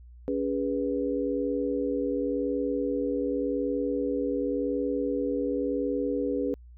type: tone cluster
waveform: sine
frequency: 281 / 410.2 / 491.1 Hz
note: C#4 / G#4 / B4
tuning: +24 / -21 / -10 cents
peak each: -29 / -31 / -30 dBFS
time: 0.28-6.54 s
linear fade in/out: 0 ms
effects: added 60 Hz sine -46 dBFS peak until 6.77 s